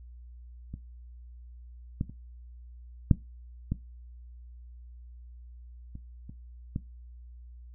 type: clicks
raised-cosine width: 5 ms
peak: -26 / -16 / -30 / -6 / -16 / -30 / -30 / -18 dBFS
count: 8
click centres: 0.74 / 2.011 / 2.096 / 3.112 / 3.72 / 5.954 / 6.295 / 6.761 s
effects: noise-tail reverb RT60 0.2 s tail -17 dB re dry + added 60 Hz sine -45 dBFS peak until 7.74 s